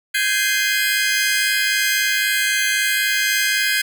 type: chord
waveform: sawtooth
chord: Ab major seventh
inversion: third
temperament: just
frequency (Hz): 1557.4 / 1661.2 / 2077 / 2492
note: G6 / Ab6 / C7 / Eb7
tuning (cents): -12 / 0 / -13 / +2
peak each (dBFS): -18 / -18 / -19 / -22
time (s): 0.14-3.82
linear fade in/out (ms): 10
effects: none